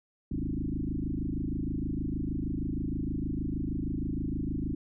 sine tone with frequency modulation, 164.81 Hz, E3, in tune, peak -29 dBFS, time 0.31-4.75 s, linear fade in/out 5 ms, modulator 26.4 Hz, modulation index 5.6, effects none

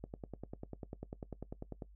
click train, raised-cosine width 2 ms, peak -29 dBFS, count 19, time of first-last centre 0.04-1.822 s, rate 10.1 Hz, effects noise-tail reverb RT60 0.1 s tail -18 dB re dry + added 50 Hz sine -55 dBFS peak until 1.95 s

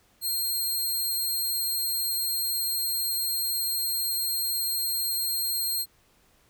10% pulse tone, 4203 Hz, C8, 7 cents sharp, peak -19 dBFS, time 0.21-5.86 s, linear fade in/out 50 ms, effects pink hiss -63 dBFS RMS until 6.49 s

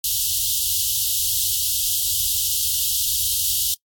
white band-stop noise, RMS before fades -21 dBFS, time 0.04-3.74 s, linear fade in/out 2 ms, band 110 to 2900 Hz, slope 96 dB/octave, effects noise-tail reverb RT60 0.1 s tail -25 dB re dry + AAC 64 kbps

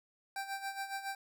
25% pulse tone with tremolo, 784 Hz, G5, in tune, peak -32 dBFS, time 0.36-1.15 s, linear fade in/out 2 ms, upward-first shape sine, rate 7.2 Hz, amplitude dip 70%, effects none

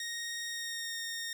15% pulse tone with pitch glide, 1864.7 to 1844.3 Hz, A#6 to A#6, 0 to -19 cents, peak -30 dBFS, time 0-1.33 s, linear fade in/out 2 ms, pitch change -19 cents, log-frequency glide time 0.48-0.96 s, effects none

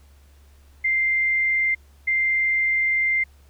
sine tone pair in turn, 2093 / 2093 Hz, C7 / C7, 0 / 0 cents, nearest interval unison, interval 0 cents, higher neither, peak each -18 dBFS, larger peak neither, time 0.84-1.75 / 2.07-3.24 s, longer second, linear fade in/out 10 ms, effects added 70 Hz sine -49 dBFS peak until 3.49 s + pink hiss -60 dBFS RMS until 3.49 s

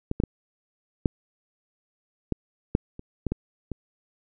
clicks, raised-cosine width 3 ms, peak -13 / -10 / -11 / -7 / -11 / -6 / -25 / -13 / -13 / -18 dBFS, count 10, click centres 0.114 / 0.201 / 0.237 / 1.058 / 2.323 / 2.751 / 2.994 / 3.267 / 3.32 / 3.717 s, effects none

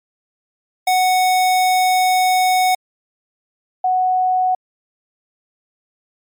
square / sine tone pair in turn, 740 / 740 Hz, F#5 / F#5, 0 / 0 cents, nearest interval unison, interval 0 cents, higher neither, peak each -13 dBFS, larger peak neither, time 0.87-2.75 / 3.84-4.55 s, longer first, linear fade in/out 5 ms, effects MP3 96 kbps

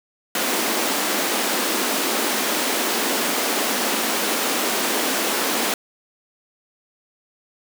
pink high-pass noise, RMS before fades -22 dBFS, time 0.35-5.74 s, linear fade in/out 2 ms, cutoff 220 Hz, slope 48 dB/octave, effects none

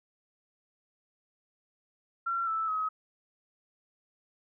sine tone with pitch steps, 1364 / 1317 / 1273 Hz, F6 / E6 / D#6, -41 / -2 / +39 cents, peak -28 dBFS, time 2.26-2.89 s, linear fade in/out 10 ms, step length 210 ms, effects none

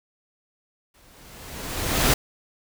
pink noise with exponential growth, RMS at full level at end -17 dBFS, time 0.94-2.14 s, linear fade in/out 5 ms, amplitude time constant 260 ms, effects none

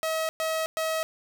sawtooth tone bursts, 640 Hz, D#5, 49 cents sharp, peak -22 dBFS, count 3, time 0.03-1.03 s, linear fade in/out 0 ms, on 260 ms, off 110 ms, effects none

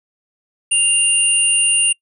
sine tone pair together, 2794 / 9263 Hz, F7 / D9, 0 / -25 cents, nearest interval octave + major sixth, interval 2075 cents, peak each -15 dBFS, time 0.71-1.93 s, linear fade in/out 10 ms, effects noise-tail reverb RT60 0.1 s tail -25 dB re dry

